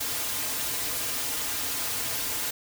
white noise with comb filter, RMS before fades -30 dBFS, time 0-2.51 s, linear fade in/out 10 ms, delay 5.3 ms, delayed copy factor -0.95, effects none

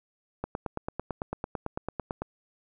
click train, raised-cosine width 1 ms, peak -17 dBFS, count 17, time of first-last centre 0.44-2.22 s, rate 8.99 Hz, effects none

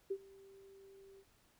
sine tone with ADSR envelope, 390.4 Hz, G4, 7 cents flat, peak -33 dBFS, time 0.1-1.25 s, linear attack 12 ms, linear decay 61 ms, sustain -23 dB, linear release 62 ms, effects pink hiss -71 dBFS RMS until 1.59 s

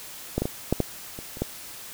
clicks, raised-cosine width 2 ms, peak -10 / -11 / -13 / -7 / -8 / -23 / -26 / -11 dBFS, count 8, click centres 0.38 / 0.42 / 0.455 / 0.726 / 0.803 / 1.189 / 1.371 / 1.42 s, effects white hiss -41 dBFS RMS until 1.93 s

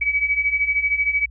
sine beating tone pair, 2269 / 2282 Hz, C#7 / C#7, +40 / +50 cents, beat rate 13 Hz, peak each -23 / -19 dBFS, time 0.01-1.26 s, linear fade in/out 10 ms, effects added 60 Hz sine -38 dBFS peak until 1.3 s

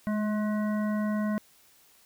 harmonic tone with a mistuned harmonic, 212.9 Hz, G#3, 43 cents sharp, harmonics 1 / 3 / 5 / 7 / 9, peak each -26 / -36 / -40 / -43 / -45 dBFS, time 0.07-1.38 s, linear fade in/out 0 ms, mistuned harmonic 1, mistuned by -23 cents, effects white hiss -60 dBFS RMS until 2.05 s

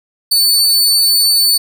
sawtooth tone, 4497 Hz, C#8, 24 cents sharp, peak -6 dBFS, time 0.31-1.58 s, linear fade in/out 10 ms, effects none

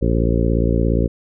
harmonic tone with a mistuned harmonic, 57.2 Hz, A#1, 32 cents flat, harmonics 1 / 2 / 3 / 4 / 5 / 6 / 7 / 8 / 9, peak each -18 / -21 / -23 / -24 / -25 / -26 / -26 / -27 / -28 dBFS, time 0.01-1.08 s, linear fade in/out 20 ms, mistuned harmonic 9, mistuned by +57 cents, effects none

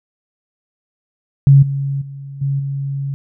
sine tone with level steps, 138.59 Hz, C#3, in tune, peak -4 / -17 / -28 / -15 / -19 dBFS, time 1.47-3.14 s, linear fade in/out 0 ms, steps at 1.62 / 2.01 / 2.41 / 2.59 s, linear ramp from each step 10 ms, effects none

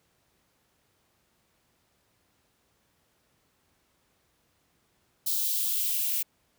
violet noise with high-pass filter sweep, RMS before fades -28 dBFS, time 5.26-6.23 s, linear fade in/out 10 ms, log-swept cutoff 3900 to 2400 Hz, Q 2.4, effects pink hiss -70 dBFS RMS until 6.58 s + high-pass 60 Hz 12 dB/octave

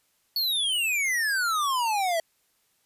square exponential sweep, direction down, 4475 to 642 Hz, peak -24 dBFS, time 0.36-2.2 s, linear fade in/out 2 ms, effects white hiss -69 dBFS RMS until 2.85 s + resampled to 32000 Hz

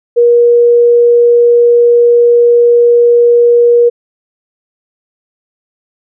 sine tone, 476.4 Hz, A#4, 38 cents sharp, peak -3 dBFS, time 0.16-3.9 s, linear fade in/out 20 ms, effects none

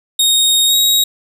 sawtooth tone with pitch glide, 3729 to 3796 Hz, A#7 to A#7, 0 to +31 cents, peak -7 dBFS, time 0.19-1.04 s, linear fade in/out 5 ms, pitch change +31 cents, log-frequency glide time 0.66-0.76 s, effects none

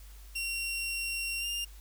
sawtooth tone with pitch glide, 2746 to 2800 Hz, F7 to F7, -30 to +4 cents, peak -29 dBFS, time 0.35-1.65 s, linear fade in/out 10 ms, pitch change +34 cents, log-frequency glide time 1.39-1.46 s, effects added 50 Hz sine -47 dBFS peak until 1.8 s + white hiss -58 dBFS RMS until 1.8 s

